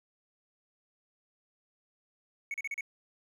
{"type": "tone bursts", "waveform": "triangle", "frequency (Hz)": 2217, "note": "C#7", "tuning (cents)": 0, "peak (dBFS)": -31, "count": 5, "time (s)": [2.51, 2.809], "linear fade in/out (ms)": 2, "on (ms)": 31, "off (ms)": 36, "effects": []}